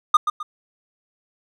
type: tone with echo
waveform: triangle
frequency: 1220 Hz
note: D#6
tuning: 34 cents flat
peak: -7 dBFS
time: 0.14-0.17 s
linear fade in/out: 5 ms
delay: 130 ms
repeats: 2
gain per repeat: -9 dB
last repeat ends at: 0.43 s
effects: none